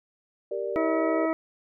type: chord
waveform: sine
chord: G minor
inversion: none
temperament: equal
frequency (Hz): 392 / 466.2 / 587.3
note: G4 / Bb4 / D5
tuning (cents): 0 / 0 / 0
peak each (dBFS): -32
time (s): 0.51-1.26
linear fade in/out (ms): 5
type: harmonic tone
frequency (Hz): 322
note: E4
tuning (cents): -41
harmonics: 1 / 2 / 3 / 4 / 6 / 7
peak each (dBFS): -26 / -27 / -37 / -33 / -38 / -42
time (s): 0.76-1.33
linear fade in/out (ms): 0
effects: none